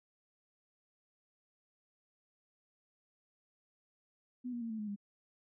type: tone with pitch steps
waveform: sine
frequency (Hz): 249 / 239 / 229.4 / 220.2 / 211.3 / 202.8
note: B3 / A#3 / A#3 / A3 / G#3 / G#3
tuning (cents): +14 / +43 / -28 / +2 / +30 / -41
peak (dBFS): -37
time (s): 4.44-4.962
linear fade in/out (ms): 20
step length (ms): 87
effects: none